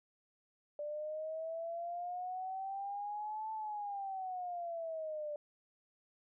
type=exponential two-way sweep; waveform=sine; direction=up then down; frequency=587.3 to 880 to 587.3 Hz; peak=-38 dBFS; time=0.79-5.36 s; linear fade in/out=2 ms; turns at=3.52 s; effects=none